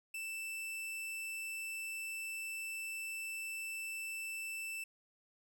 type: tone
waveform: 45% pulse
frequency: 2654 Hz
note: E7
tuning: 11 cents sharp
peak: -40 dBFS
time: 0.14-4.84 s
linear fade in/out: 5 ms
effects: none